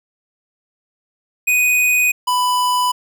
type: tone pair in turn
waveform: square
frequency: 2489 / 994.1 Hz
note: D#7 / B5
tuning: 0 / +11 cents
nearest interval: octave + major third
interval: 1589 cents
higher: first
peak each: -13 / -15 dBFS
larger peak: first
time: 1.47-2.12 / 2.27-2.92 s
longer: neither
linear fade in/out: 10 ms
effects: none